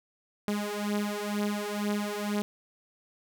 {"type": "beating tone pair", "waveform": "sawtooth", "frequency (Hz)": [205.8, 207.9], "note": ["G#3", "G#3"], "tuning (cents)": [-16, 2], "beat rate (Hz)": 2.1, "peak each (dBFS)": [-28, -28], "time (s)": [0.48, 2.42], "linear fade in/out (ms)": 0, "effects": []}